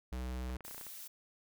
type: tone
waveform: square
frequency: 62.9 Hz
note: B1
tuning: 32 cents sharp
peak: -38 dBFS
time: 0.12-0.57 s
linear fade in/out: 5 ms
type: clicks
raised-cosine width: 0.5 ms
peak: -35 dBFS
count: 10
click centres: 0.5 / 0.559 / 0.607 / 0.65 / 0.681 / 0.711 / 0.746 / 0.78 / 0.812 / 0.867 s
type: noise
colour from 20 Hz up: blue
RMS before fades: -48 dBFS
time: 0.64-1.08 s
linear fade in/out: 10 ms
effects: none